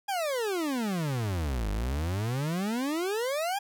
40% pulse exponential two-way sweep, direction down then up, 829 to 49 to 829 Hz, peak -27 dBFS, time 0.08-3.59 s, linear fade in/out 10 ms, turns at 1.7 s, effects none

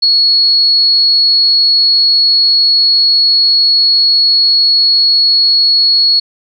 sine tone, 4351 Hz, C#8, 33 cents flat, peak -6 dBFS, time 0.02-6.2 s, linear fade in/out 10 ms, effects none

